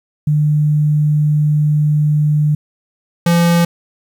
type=tone pair in turn; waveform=sine / square; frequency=150 / 170.88 Hz; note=D3 / F3; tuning=+37 / -37 cents; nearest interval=major second; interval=226 cents; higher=second; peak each=-10 dBFS; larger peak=neither; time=0.27-2.55 / 3.26-3.65 s; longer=first; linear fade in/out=5 ms; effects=8-bit

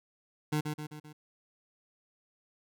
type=tone with echo; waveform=25% pulse; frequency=151.4 Hz; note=D#3; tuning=47 cents flat; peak=-24 dBFS; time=0.52-0.61 s; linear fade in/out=10 ms; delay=130 ms; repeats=4; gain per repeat=-5 dB; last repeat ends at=1.13 s; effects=none

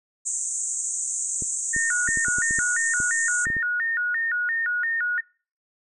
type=band-pass noise; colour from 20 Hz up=pink; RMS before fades=-28 dBFS; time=0.25-3.46 s; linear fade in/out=20 ms; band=6500 to 8500 Hz; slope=96 dB/octave
type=clicks; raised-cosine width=3 ms; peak=-22 dBFS; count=12; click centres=1.423 / 1.764 / 2.089 / 2.173 / 2.284 / 2.385 / 2.509 / 2.587 / 3.002 / 3.469 / 3.502 / 3.567 s
type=tone with vibrato; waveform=sine; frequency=1630 Hz; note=G#6; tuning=33 cents flat; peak=-22 dBFS; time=1.73-5.21 s; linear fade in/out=10 ms; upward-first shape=square; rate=2.9 Hz; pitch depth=200 cents each way
effects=noise-tail reverb RT60 0.4 s tail -25 dB re dry

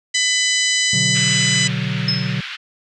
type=harmonic tone; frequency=1000 Hz; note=B5; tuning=21 cents sharp; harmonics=2 / 3 / 4 / 5 / 6 / 7 / 8; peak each=-20 / -22 / -23 / -24 / -25 / -25 / -26 dBFS; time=0.14-1.68 s; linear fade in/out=10 ms
type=chord; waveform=triangle; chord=B minor; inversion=none; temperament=equal; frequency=123.47 / 146.83 / 185 Hz; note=B2 / D3 / F#3; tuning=0 / 0 / 0 cents; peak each=-22 / -22 / -22 dBFS; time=0.93-2.41 s; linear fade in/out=5 ms
type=band-pass noise; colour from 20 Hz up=white; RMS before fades=-30 dBFS; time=1.14-2.57 s; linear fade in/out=20 ms; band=1400 to 3400 Hz; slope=24 dB/octave
type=tone with exponential decay; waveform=sine; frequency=5180 Hz; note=E8; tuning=31 cents flat; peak=-14 dBFS; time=2.08-2.42 s; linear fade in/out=5 ms; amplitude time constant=73 ms
effects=none

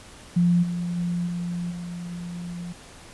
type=tone with level steps; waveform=sine; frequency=174.4 Hz; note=F3; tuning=2 cents flat; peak=-16 / -25 / -23 / -26 / -31 dBFS; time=0.36-2.73 s; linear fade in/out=10 ms; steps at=0.62 / 0.96 / 1.26 / 1.7 s; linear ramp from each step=20 ms; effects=pink hiss -46 dBFS RMS until 3.13 s + resampled to 24000 Hz

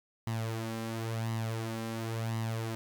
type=tone with flanger; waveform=sawtooth; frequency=113 Hz; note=A2; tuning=47 cents sharp; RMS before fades=-35 dBFS; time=0.27-2.75 s; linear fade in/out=0 ms; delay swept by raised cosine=1 to 3.8 ms; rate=0.95 Hz; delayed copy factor=+0.6; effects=none

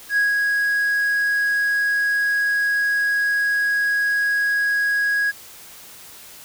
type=tone with ADSR envelope; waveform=triangle; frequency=1655 Hz; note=G#6; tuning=6 cents flat; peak=-12 dBFS; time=0.09-5.32 s; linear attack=81 ms; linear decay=150 ms; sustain=-3 dB; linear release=27 ms; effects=tanh soft clip ceiling -9 dBFS + white hiss -42 dBFS RMS until 6.44 s

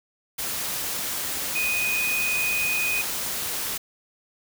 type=tone in noise; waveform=sine; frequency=2489 Hz; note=D#7; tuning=in tune; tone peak=-23 dBFS; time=1.55-3.02 s; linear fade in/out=10 ms; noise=white; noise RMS=-29 dBFS; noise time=0.38-3.78 s; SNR=+3 dB; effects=none

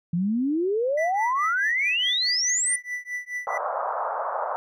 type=exponential sweep; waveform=sine; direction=up; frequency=164.81 to 9397 Hz; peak=-21 dBFS; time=0.13-2.76 s; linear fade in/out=5 ms
type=tone with tremolo; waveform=triangle; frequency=1975.5 Hz; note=B6; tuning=in tune; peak=-24 dBFS; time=0.97-3.58 s; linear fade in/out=10 ms; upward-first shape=triangle; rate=4.7 Hz; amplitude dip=100%
type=band-pass noise; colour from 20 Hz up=pink; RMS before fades=-28 dBFS; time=3.47-4.56 s; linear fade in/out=0 ms; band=560 to 1300 Hz; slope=48 dB/octave
effects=none

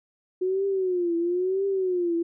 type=tone with vibrato; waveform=sine; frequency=364.4 Hz; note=F#4; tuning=26 cents flat; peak=-22 dBFS; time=0.41-2.23 s; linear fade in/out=10 ms; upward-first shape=triangle; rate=1 Hz; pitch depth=150 cents each way; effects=none

